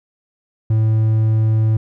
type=tone; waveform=triangle; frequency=110 Hz; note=A2; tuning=in tune; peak=-10 dBFS; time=0.7-1.77 s; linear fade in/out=5 ms; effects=none